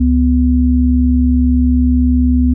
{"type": "tone pair together", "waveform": "sine", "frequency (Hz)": [69.99, 249.4], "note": ["C#2", "B3"], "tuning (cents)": [17, 17], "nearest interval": "octave + minor seventh", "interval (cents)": 2200, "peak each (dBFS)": -11, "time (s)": [0, 2.54], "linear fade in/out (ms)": 10, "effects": []}